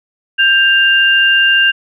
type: tone pair together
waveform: sine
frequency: 1583.6 / 2794 Hz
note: G6 / F7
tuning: +17 / 0 cents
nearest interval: minor seventh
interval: 983 cents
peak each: -10 dBFS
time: 0.38-1.72 s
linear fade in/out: 20 ms
effects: none